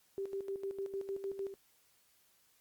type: tone with tremolo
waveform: sine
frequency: 392 Hz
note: G4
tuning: in tune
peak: -35 dBFS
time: 0.18-1.54 s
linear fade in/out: 0 ms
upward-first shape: square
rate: 6.6 Hz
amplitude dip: 65%
effects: white hiss -70 dBFS RMS until 2.6 s + Opus 48 kbps